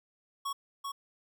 square tone with echo, 1108.7 Hz, C#6, in tune, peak -33 dBFS, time 0.45-0.53 s, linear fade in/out 10 ms, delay 390 ms, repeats 1, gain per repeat -3 dB, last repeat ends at 0.92 s, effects none

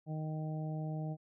harmonic tone, 155.56 Hz, D#3, in tune, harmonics 1 / 2 / 3 / 4 / 5, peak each -36 / -46 / -52 / -48 / -50 dBFS, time 0.06-1.17 s, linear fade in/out 50 ms, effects none

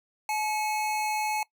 square tone pair together, 855.1 / 2200 Hz, A5 / C#7, -50 / -14 cents, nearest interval octave + major third, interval 1636 cents, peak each -28 / -36 dBFS, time 0.29-1.43 s, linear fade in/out 2 ms, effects noise-tail reverb RT60 0.1 s tail -21 dB re dry

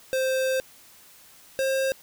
square tone pair in turn, 523.3 / 533.4 Hz, C5 / C5, 0 / +33 cents, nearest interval unison, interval 33 cents, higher second, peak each -23 dBFS, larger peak neither, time 0.13-0.6 / 1.59-1.92 s, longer first, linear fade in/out 0 ms, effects white hiss -52 dBFS RMS until 2.02 s

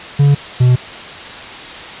triangle tone pair in turn, 142.4 / 125.07 Hz, C#3 / B2, +47 / +22 cents, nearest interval major second, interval 225 cents, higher first, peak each -4 dBFS, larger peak neither, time 0.19-0.35 / 0.6-0.76 s, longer neither, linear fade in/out 10 ms, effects white hiss -29 dBFS RMS until 2 s + resampled to 8000 Hz

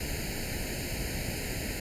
pink noise with comb filter, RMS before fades -34 dBFS, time 0-1.8 s, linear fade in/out 5 ms, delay 0.43 ms, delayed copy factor +1, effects resampled to 32000 Hz

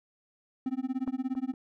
triangle tone with tremolo, 260 Hz, C4, 11 cents flat, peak -24 dBFS, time 0.66-1.54 s, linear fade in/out 2 ms, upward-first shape sine, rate 17 Hz, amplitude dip 100%
clicks, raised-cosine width 1 ms, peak -26 / -36 dBFS, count 2, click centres 1.077 / 1.352 s
effects none

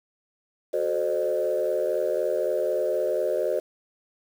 sine chord, F# diminished seventh, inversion none, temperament equal with one note detuned, 370 / 440 / 523.3 / 607.3 Hz, F#4 / A4 / C5 / Eb5, 0 / 0 / 0 / -42 cents, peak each -29 / -29 / -26 / -26 dBFS, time 0.73-3.6 s, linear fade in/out 10 ms, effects tanh soft clip ceiling -15 dBFS + 8-bit

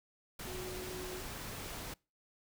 sine tone in noise, 367.1 Hz, F#4, 14 cents flat, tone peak -43 dBFS, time 0.47-1.21 s, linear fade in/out 5 ms, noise pink, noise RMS -44 dBFS, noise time 0.39-1.94 s, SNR -2 dB, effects noise-tail reverb RT60 0.3 s tail -25 dB re dry

